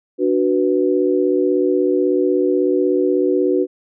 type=chord; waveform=sine; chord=B minor; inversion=first; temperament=equal with one note detuned; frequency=293.7 / 370 / 491.6 Hz; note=D4 / F#4 / B4; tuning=0 / 0 / -8 cents; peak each=-19 / -16 / -20 dBFS; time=0.18-3.67 s; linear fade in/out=50 ms; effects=none